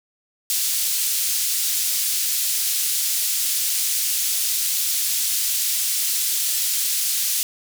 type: band-pass noise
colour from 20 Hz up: white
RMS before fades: -22 dBFS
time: 0.5-7.43 s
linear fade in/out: 0 ms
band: 3700 to 16000 Hz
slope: 12 dB/octave
effects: none